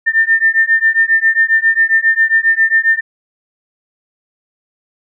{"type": "beating tone pair", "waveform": "sine", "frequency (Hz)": [1797, 1804.4], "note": ["A6", "A6"], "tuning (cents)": [36, 43], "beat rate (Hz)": 7.4, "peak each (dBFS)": -12, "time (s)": [0.06, 3.01], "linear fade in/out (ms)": 20, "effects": []}